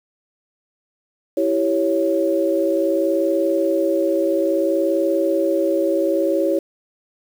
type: chord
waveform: sine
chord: C# diminished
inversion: first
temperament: equal with one note detuned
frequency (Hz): 329.6 / 390.2 / 554.4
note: E4 / G4 / C#5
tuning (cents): 0 / -8 / 0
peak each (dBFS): -20 / -22 / -19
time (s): 1.37-6.59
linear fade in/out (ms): 5
effects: 7-bit